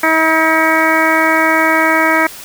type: harmonic tone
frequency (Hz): 319.8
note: D#4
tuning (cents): +48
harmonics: 1 / 2 / 3 / 4 / 5 / 6 / 7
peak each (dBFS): -17 / -17 / -17 / -17 / -17 / -17 / -17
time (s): 0.03-2.27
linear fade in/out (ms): 5
effects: white hiss -32 dBFS RMS until 2.44 s